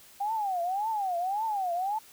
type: tone with vibrato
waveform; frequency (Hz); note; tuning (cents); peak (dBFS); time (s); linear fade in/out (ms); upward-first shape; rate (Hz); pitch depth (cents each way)
sine; 784; G5; 0; -27; 0.2-1.99; 10; triangle; 1.8; 260
effects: white hiss -54 dBFS RMS until 2.12 s